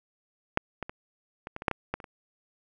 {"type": "clicks", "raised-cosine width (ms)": 0.5, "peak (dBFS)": [-7, -18, -22, -22, -21, -22, -8, -14, -14, -29, -28], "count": 11, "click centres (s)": [0.574, 0.827, 0.895, 1.471, 1.564, 1.621, 1.682, 1.713, 1.94, 2.002, 2.042], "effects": []}